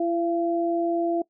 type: tone pair together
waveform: sine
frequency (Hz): 337.6 / 682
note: E4 / F5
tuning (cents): +41 / -41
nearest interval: octave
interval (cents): 1218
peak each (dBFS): -23 / -26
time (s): 0-1.22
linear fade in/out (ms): 5
effects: noise-tail reverb RT60 0.1 s tail -20 dB re dry